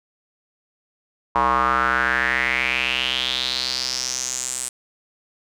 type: tone with band-pass filter sweep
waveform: square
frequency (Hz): 63.8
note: C2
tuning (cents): -43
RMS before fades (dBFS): -22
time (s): 1.35-4.69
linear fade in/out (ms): 5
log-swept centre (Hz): 1000 to 8500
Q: 5.3
effects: none